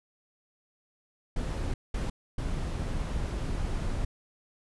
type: noise bursts at uneven times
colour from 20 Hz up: brown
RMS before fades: -31 dBFS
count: 3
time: 1.36-1.74 / 1.94-2.1 / 2.38-4.05 s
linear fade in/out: 5 ms
effects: resampled to 24000 Hz